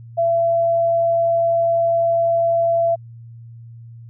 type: tone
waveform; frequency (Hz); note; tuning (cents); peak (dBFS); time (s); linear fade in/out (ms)
sine; 673; E5; +36; -14; 0.17-2.96; 20
effects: added 116 Hz sine -36 dBFS peak until 4.09 s